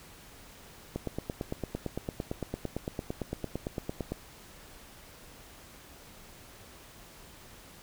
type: click train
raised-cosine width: 2 ms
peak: -19 dBFS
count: 29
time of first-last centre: 0.96-4.12 s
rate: 8.86 Hz
effects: pink hiss -52 dBFS RMS until 7.82 s